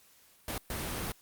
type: noise bursts at uneven times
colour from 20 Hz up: pink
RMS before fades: -36 dBFS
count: 2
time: 0.48-0.58 / 0.7-1.12 s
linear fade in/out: 2 ms
effects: white hiss -62 dBFS RMS until 1.21 s + Opus 48 kbps